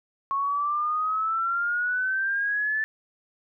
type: exponential sweep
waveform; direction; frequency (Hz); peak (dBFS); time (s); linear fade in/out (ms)
sine; up; 1094 to 1760; -23; 0.31-2.84; 0
effects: none